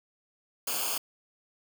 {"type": "noise with comb filter", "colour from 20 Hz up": "white", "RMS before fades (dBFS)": -31, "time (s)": [0.67, 0.98], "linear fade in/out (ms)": 5, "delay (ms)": 0.52, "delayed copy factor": -0.85, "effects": []}